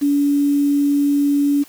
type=tone with quantisation; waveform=sine; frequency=285.7 Hz; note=D4; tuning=48 cents flat; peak=-13 dBFS; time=0.01-1.64 s; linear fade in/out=20 ms; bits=6; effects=white hiss -46 dBFS RMS until 1.68 s